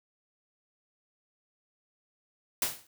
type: noise with exponential decay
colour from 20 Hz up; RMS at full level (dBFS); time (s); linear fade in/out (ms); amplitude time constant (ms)
white; -25; 2.62-2.87; 2; 53
effects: none